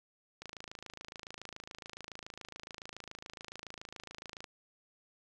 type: click train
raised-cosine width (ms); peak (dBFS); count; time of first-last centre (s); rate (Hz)
0.2; -27; 110; 0.42-4.442; 27.1
effects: none